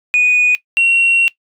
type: tone pair in turn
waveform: sine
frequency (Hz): 2474 / 2737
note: D#7 / F7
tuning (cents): -10 / -36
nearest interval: major second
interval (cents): 174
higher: second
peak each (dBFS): -7 / -7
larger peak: neither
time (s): 0.14-0.55 / 0.77-1.28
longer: second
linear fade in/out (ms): 0
effects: noise-tail reverb RT60 0.1 s tail -20 dB re dry + tanh soft clip ceiling -6 dBFS